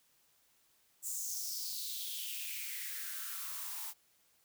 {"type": "noise with high-pass filter sweep", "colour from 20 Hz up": "blue", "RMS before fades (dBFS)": -41, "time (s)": [1.02, 3.94], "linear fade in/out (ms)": 50, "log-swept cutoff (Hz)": [7700, 820], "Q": 4.4, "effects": ["white hiss -71 dBFS RMS until 4.44 s"]}